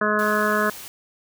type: harmonic tone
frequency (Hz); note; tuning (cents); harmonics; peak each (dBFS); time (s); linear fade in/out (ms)
211.2; G#3; +29; 1 / 2 / 3 / 5 / 6 / 7 / 8; -26 / -26 / -26 / -26 / -26 / -26 / -26; 0.01-0.7; 5
type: noise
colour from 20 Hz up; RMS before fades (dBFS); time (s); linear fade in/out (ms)
white; -38; 0.19-0.88; 0
effects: none